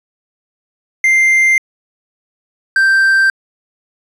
triangle tone pair in turn, 2093 / 1568 Hz, C7 / G6, 0 / 0 cents, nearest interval perfect fourth, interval 500 cents, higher first, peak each -6 dBFS, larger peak neither, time 1.04-1.58 / 2.76-3.3 s, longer neither, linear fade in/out 2 ms, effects resampled to 32000 Hz

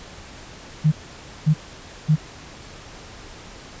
sine tone bursts, 153.9 Hz, D#3, 19 cents flat, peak -12 dBFS, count 3, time 0.84-2.163 s, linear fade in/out 20 ms, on 81 ms, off 540 ms, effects pink hiss -41 dBFS RMS until 3.8 s + resampled to 16000 Hz

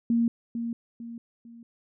sine tone with echo, 233.1 Hz, A#3, in tune, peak -20 dBFS, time 0.1-0.28 s, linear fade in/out 2 ms, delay 450 ms, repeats 3, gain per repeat -8 dB, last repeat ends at 1.63 s, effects none

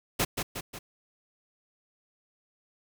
pink noise with echo, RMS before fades -26 dBFS, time 0.19-0.25 s, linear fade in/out 10 ms, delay 180 ms, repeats 3, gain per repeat -5 dB, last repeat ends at 0.79 s, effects none

